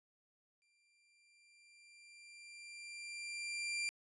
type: tone with exponential growth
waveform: sawtooth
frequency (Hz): 2372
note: D7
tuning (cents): +17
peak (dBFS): -32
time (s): 0.62-3.89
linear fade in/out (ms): 0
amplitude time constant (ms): 710
effects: resampled to 24000 Hz